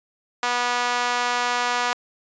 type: tone with high-pass filter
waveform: sawtooth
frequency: 243.9 Hz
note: B3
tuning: 21 cents flat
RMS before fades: -23 dBFS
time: 0.43-1.93 s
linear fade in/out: 0 ms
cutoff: 960 Hz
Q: 1.4
effects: resampled to 16000 Hz